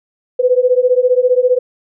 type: beating tone pair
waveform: sine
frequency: 493.9 / 508.9 Hz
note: B4 / C5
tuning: 0 / -48 cents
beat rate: 15 Hz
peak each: -12 dBFS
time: 0.39-1.59 s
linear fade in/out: 10 ms
effects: none